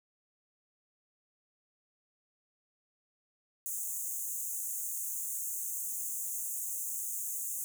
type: high-pass noise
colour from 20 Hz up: pink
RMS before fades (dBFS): -37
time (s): 3.66-7.64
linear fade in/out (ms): 0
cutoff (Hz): 6400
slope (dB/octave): 96
effects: none